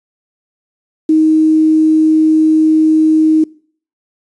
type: tone with quantisation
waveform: sine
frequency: 314.1 Hz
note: D#4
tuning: 16 cents sharp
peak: -6 dBFS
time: 1.09-3.44 s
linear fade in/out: 5 ms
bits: 6
effects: noise-tail reverb RT60 0.5 s tail -23 dB re dry + resampled to 22050 Hz